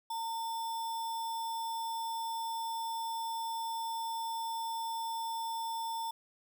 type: tone with sample-and-hold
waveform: sine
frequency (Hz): 910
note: A#5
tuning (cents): -42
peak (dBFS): -34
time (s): 0.1-6.11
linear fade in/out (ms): 5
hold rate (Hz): 4410
effects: none